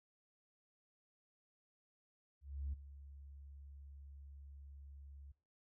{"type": "tone with ADSR envelope", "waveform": "sine", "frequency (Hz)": 69.9, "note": "C#2", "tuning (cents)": 15, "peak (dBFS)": -36, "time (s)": [2.41, 5.32], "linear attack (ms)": 320, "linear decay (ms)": 13, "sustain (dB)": -16, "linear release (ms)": 7, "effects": ["noise-tail reverb RT60 0.6 s tail -24 dB re dry", "tanh soft clip ceiling -35 dBFS"]}